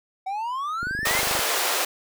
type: exponential sweep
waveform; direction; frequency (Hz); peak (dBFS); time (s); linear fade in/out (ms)
triangle; up; 748 to 2176; -24; 0.26-1.21; 10
type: click train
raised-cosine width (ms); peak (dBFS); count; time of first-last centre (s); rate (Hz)
3; -23; 15; 0.83-1.392; 24.9
type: high-pass noise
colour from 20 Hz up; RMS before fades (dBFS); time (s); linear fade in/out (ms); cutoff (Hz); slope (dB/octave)
pink; -24; 1.05-1.85; 5; 470; 24
effects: none